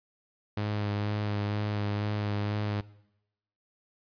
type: tone with vibrato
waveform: sawtooth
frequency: 103.83 Hz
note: G#2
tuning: in tune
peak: -25 dBFS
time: 0.57-2.81 s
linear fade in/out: 5 ms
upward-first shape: sine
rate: 2.1 Hz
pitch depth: 20 cents each way
effects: noise-tail reverb RT60 0.9 s tail -21 dB re dry + resampled to 11025 Hz